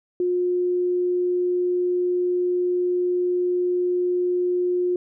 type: tone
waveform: sine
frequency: 358 Hz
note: F4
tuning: 43 cents sharp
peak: -19 dBFS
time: 0.2-4.96 s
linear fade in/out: 2 ms
effects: none